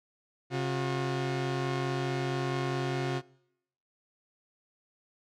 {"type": "tone pair together", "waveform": "sawtooth", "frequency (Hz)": [134.85, 360], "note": ["C#3", "F#4"], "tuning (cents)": [-47, -47], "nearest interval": "octave + perfect fourth", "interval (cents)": 1700, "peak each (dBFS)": [-27, -29], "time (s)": [0.5, 3.22], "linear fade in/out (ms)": 50, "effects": ["noise-tail reverb RT60 0.8 s tail -24 dB re dry", "low-pass 5000 Hz 12 dB/octave"]}